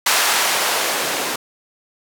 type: noise with band-pass filter sweep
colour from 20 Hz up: blue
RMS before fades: -19 dBFS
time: 0.06-1.36 s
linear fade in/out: 5 ms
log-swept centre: 1000 to 350 Hz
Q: 0.74
effects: none